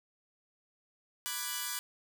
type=chord; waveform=5% pulse; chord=G# half-diminished seventh; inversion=first; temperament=equal with one note detuned; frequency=987.8 / 1174.7 / 1480 / 1666 Hz; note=B5 / D6 / F#6 / G#6; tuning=0 / 0 / 0 / +5 cents; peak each=-29 dBFS; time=1.26-1.79 s; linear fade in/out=0 ms; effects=none